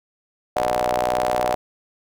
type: ring-modulated tone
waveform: sawtooth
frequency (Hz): 61.6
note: B1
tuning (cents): -4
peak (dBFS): -12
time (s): 0.56-1.55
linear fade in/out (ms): 0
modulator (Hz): 668
effects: none